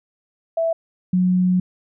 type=tone pair in turn; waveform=sine; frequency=659.3 / 182.36 Hz; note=E5 / F#3; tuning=0 / -25 cents; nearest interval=octave + minor seventh; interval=2225 cents; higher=first; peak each=-17 / -14 dBFS; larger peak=second; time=0.57-0.73 / 1.13-1.6 s; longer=second; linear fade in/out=5 ms; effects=none